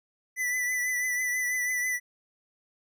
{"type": "tone with vibrato", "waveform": "square", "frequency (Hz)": 1988, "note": "B6", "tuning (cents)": 11, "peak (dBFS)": -27, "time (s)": [0.36, 2], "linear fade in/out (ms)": 50, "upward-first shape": "triangle", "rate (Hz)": 6.1, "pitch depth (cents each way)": 36, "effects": []}